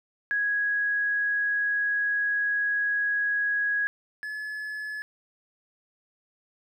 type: tone pair in turn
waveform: sine / triangle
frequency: 1661.2 / 1710.9 Hz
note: G#6 / A6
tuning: 0 / -49 cents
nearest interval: minor second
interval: 51 cents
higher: second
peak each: -23 / -30 dBFS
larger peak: first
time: 0.31-3.87 / 4.23-5.02 s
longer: first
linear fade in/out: 0 ms
effects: none